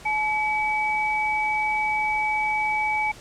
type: tone pair together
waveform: sine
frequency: 857 / 2283 Hz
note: A5 / D7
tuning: -46 / -50 cents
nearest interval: octave + perfect fourth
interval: 1696 cents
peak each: -24 dBFS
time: 0.05-3.12 s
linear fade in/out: 10 ms
effects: pink hiss -45 dBFS RMS until 3.2 s + low-pass 9000 Hz 12 dB/octave